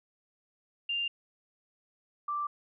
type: tone pair in turn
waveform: sine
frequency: 2794 / 1174.7 Hz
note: F7 / D6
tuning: 0 / 0 cents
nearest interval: octave + minor third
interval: 1500 cents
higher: first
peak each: -29 / -30 dBFS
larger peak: first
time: 0.89-1.08 / 2.28-2.47 s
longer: neither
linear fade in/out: 5 ms
effects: none